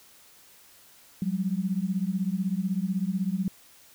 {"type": "beating tone pair", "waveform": "sine", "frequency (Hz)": [181.2, 197.2], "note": ["F#3", "G3"], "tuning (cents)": [-36, 11], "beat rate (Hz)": 16, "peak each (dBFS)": -28, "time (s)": [1.22, 3.48], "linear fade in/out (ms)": 2, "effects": ["white hiss -55 dBFS RMS until 3.94 s"]}